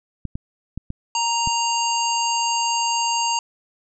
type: clicks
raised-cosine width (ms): 5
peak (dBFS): -16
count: 5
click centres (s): 0.253 / 0.355 / 0.776 / 0.904 / 1.474
type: harmonic tone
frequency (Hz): 932.3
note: A#5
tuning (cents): 0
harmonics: 1 / 3 / 5 / 7 / 8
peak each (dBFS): -21 / -26 / -28 / -29 / -30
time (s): 1.15-3.39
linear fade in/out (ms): 2
effects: none